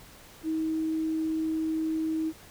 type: tone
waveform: sine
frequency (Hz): 318.1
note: D#4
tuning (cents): +38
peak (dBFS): -26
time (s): 0.43-2.33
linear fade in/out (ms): 50
effects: pink hiss -51 dBFS RMS until 2.5 s